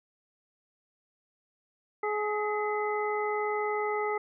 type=harmonic tone with a mistuned harmonic; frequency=421.5 Hz; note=G#4; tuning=26 cents sharp; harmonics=1 / 2 / 3 / 5; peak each=-30 / -33 / -35 / -37 dBFS; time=2.03-4.18 s; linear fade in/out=5 ms; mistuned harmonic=5; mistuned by=-62 cents; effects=none